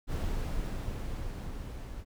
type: noise with level ramp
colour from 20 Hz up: brown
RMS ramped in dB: -31 to -41 dBFS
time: 0.07-2.05 s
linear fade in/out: 50 ms
effects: none